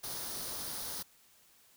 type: noise with comb filter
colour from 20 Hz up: white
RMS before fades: -40 dBFS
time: 0.03-1.03 s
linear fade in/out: 10 ms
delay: 0.2 ms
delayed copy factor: +0.55
effects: white hiss -64 dBFS RMS until 1.76 s